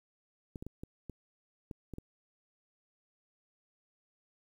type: clicks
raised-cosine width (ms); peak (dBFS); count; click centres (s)
3; -29; 8; 0.558 / 0.625 / 0.666 / 0.835 / 1.097 / 1.712 / 1.937 / 1.984
effects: 10-bit